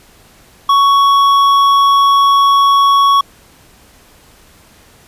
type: tone with hard clipping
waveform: triangle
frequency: 1115 Hz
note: C#6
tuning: 10 cents sharp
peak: -8 dBFS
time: 0.69-3.21 s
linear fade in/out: 5 ms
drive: 11 dB
effects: pink hiss -45 dBFS RMS until 5.07 s + resampled to 32000 Hz